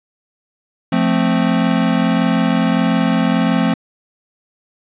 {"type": "chord", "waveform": "square", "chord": "F major", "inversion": "none", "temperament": "equal", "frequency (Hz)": [174.61, 220, 261.6], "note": ["F3", "A3", "C4"], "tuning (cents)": [0, 0, 0], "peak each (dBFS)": -18, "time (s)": [0.92, 3.74], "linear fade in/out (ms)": 5, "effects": ["resampled to 8000 Hz", "8-bit"]}